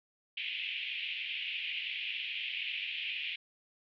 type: band-pass noise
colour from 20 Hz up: white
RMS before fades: -38 dBFS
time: 0.37-3.36 s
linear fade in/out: 5 ms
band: 2300 to 3100 Hz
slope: 48 dB/octave
effects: none